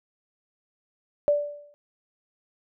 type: tone with exponential decay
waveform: sine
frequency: 584 Hz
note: D5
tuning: 10 cents flat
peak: -15 dBFS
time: 1.28-1.74 s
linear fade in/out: 0 ms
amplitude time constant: 100 ms
effects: none